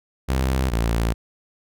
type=tone pair in turn; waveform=sawtooth; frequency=65.41 / 57.02 Hz; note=C2 / A#1; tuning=0 / -38 cents; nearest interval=major second; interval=238 cents; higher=first; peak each=-15 dBFS; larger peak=neither; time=0.28-0.71 / 0.71-1.14 s; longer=neither; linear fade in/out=20 ms; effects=none